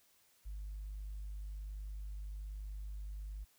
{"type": "tone", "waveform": "sine", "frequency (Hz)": 50.6, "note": "G#1", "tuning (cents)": -44, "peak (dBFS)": -40, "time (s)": [0.45, 3.45], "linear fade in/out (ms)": 20, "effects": ["tanh soft clip ceiling -38 dBFS", "white hiss -70 dBFS RMS until 3.58 s"]}